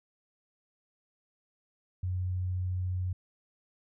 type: tone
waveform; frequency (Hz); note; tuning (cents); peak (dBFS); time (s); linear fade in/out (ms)
sine; 91.4; F#2; -21; -29; 2.03-3.13; 5
effects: none